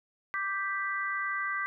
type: chord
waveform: sine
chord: G major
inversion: second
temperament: equal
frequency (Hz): 1174.7 / 1568 / 1975.5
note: D6 / G6 / B6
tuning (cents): 0 / 0 / 0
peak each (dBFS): -34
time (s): 0.34-1.66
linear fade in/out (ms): 0
effects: none